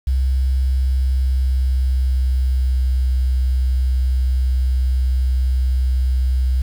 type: tone with pitch glide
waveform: sine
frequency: 65.41 to 64.03 Hz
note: C2 to C2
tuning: 0 to -37 cents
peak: -14 dBFS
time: 0.07-6.62 s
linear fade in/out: 5 ms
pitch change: -37 cents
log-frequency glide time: 0.61-2.96 s
effects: 7-bit